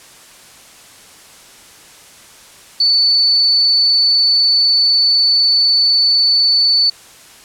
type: tone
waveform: sine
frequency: 4488 Hz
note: C#8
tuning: 21 cents sharp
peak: -9 dBFS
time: 2.8-6.9 s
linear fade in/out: 5 ms
effects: white hiss -41 dBFS RMS until 7.44 s + low-pass 10000 Hz 12 dB/octave